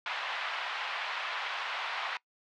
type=band-pass noise; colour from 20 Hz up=pink; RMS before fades=-36 dBFS; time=0.06-2.17 s; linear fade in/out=2 ms; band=810 to 3500 Hz; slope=24 dB/octave; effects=noise-tail reverb RT60 0.1 s tail -22 dB re dry